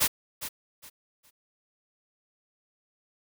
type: noise with echo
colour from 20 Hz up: white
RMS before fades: -23 dBFS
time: 0-0.08 s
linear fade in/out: 20 ms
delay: 410 ms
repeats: 3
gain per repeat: -12 dB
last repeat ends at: 1.31 s
effects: none